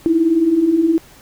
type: beating tone pair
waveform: sine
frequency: 311.1 / 330.1 Hz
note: D#4 / E4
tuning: 0 / +2 cents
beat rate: 19 Hz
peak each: -19 / -12 dBFS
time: 0.06-0.98 s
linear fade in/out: 0 ms
effects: pink hiss -45 dBFS RMS until 1.21 s